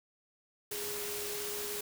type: tone in noise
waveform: sine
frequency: 413.6 Hz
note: G#4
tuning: 7 cents flat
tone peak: -41 dBFS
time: 0.71-1.81 s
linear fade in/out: 5 ms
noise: white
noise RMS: -39 dBFS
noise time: 0.71-1.81 s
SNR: -5 dB
effects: none